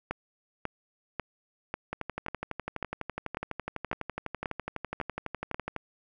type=two click trains; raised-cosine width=0.5 ms; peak=-16 / -18 dBFS; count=11 / 47; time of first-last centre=0.11-5.545 / 1.93-5.763 s; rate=1.84 / 12 Hz; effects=none